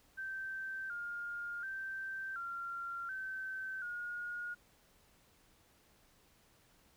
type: tone with pitch steps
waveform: sine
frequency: 1555 / 1413 / 1560 / 1380 / 1541 / 1435 Hz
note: G6 / F6 / G6 / F6 / G6 / F6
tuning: -14 / +20 / -9 / -21 / -30 / +47 cents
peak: -39 dBFS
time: 0.17-4.55 s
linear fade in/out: 20 ms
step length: 730 ms
effects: pink hiss -68 dBFS RMS until 6.96 s